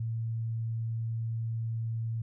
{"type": "tone", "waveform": "sine", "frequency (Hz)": 113.7, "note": "A#2", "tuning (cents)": -43, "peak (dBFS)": -30, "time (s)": [0, 2.22], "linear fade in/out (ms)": 5, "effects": []}